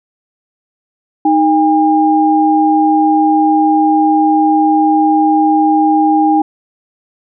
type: tone pair together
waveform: sine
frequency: 311.1 / 806.9 Hz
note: D#4 / G5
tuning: 0 / +50 cents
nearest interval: octave + perfect fourth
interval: 1650 cents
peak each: -10 dBFS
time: 1.25-6.42 s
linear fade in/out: 5 ms
effects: none